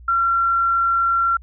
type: tone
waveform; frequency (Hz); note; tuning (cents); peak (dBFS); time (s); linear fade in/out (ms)
sine; 1366; F6; -39; -15; 0.08-1.37; 5
effects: added 60 Hz sine -39 dBFS peak until 1.42 s